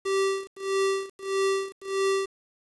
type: tone with tremolo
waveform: square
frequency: 389 Hz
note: G4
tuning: 13 cents flat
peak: -22 dBFS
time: 0.05-2.26 s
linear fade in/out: 10 ms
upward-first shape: sine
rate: 1.6 Hz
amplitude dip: 100%
effects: resampled to 22050 Hz + 8-bit